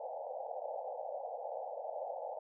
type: band-pass noise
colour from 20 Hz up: pink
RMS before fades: -42 dBFS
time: 0-2.39 s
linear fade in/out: 5 ms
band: 500 to 840 Hz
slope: 96 dB/octave
effects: none